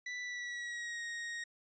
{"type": "tone with pitch glide", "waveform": "40% pulse", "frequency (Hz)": [1975.5, 1872.2], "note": ["B6", "A#6"], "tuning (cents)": [0, 7], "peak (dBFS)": -38, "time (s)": [0.06, 1.44], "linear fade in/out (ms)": 5, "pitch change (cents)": -93, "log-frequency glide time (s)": [0.22, 1.03], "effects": ["resampled to 16000 Hz"]}